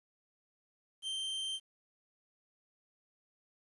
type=tone; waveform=45% pulse; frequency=3136 Hz; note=G7; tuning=in tune; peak=-35 dBFS; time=1.02-1.6 s; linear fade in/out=50 ms; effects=resampled to 24000 Hz + 11-bit